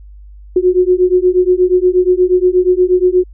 sine beating tone pair, 359.9 / 368.3 Hz, F#4 / F#4, -48 / -8 cents, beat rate 8.4 Hz, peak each -11 dBFS, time 0.56-3.24 s, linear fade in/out 5 ms, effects added 50 Hz sine -33 dBFS peak until 3.33 s

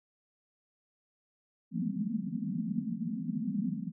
white band-pass noise, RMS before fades -34 dBFS, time 1.71-3.92 s, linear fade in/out 50 ms, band 160 to 250 Hz, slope 96 dB/octave, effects none

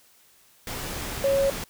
sine tone in noise, 550 Hz, C#5, 14 cents flat, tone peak -19 dBFS, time 1.24-1.5 s, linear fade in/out 2 ms, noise pink, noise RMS -33 dBFS, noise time 0.67-1.64 s, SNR +11 dB, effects white hiss -58 dBFS RMS until 1.69 s

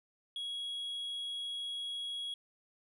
sine tone, 3322 Hz, G#7, in tune, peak -34 dBFS, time 0.36-2.34 s, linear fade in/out 2 ms, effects tanh soft clip ceiling -36 dBFS

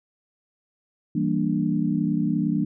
sine chord, E half-diminished seventh, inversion none, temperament equal, 164.81 / 196 / 233.1 / 293.7 Hz, E3 / G3 / Bb3 / D4, 0 / 0 / 0 / 0 cents, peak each -26 dBFS, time 1.15-2.65 s, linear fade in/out 5 ms, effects none

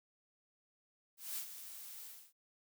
blue noise with ADSR envelope, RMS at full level -40 dBFS, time 1.17-2.33 s, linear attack 200 ms, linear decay 88 ms, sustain -10 dB, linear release 280 ms, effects none

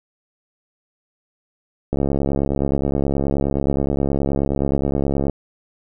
click train, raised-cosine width 2 ms, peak -7 dBFS, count 235, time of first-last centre 1.93-5.297 s, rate 69.5 Hz, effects none

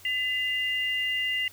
sine tone pair together, 2016 / 2805 Hz, B6 / F7, +35 / +7 cents, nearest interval tritone, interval 572 cents, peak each -28 dBFS, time 0.05-1.48 s, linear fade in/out 2 ms, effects added 94 Hz sine -57 dBFS peak until 1.52 s + white hiss -52 dBFS RMS until 1.52 s

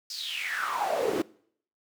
brown noise with high-pass filter sweep, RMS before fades -30 dBFS, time 0.1-1.22 s, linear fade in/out 2 ms, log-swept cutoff 5200 to 310 Hz, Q 7.9, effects noise-tail reverb RT60 0.6 s tail -22 dB re dry

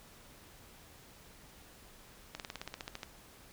slowing click train, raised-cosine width 0.2 ms, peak -23 dBFS, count 12, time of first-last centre 2.35-3.032 s, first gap 48 ms, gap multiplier 1.05, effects pink hiss -57 dBFS RMS until 3.52 s

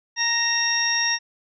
harmonic tone with a mistuned harmonic, 932.3 Hz, A#5, in tune, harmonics 1 / 2 / 3 / 4 / 6, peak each -31 / -24 / -31 / -30 / -22 dBFS, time 0.16-1.19 s, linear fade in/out 50 ms, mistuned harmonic 3, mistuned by -49 cents, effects none

